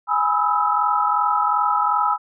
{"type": "chord", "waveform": "sine", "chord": "E major seventh", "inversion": "first", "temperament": "equal with one note detuned", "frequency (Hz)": [830.6, 987.8, 1275.8, 1318.5], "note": ["G#5", "B5", "D#6", "E6"], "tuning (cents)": [0, 0, 43, 0], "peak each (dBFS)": -22, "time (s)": [0.07, 2.18], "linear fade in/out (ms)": 50, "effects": []}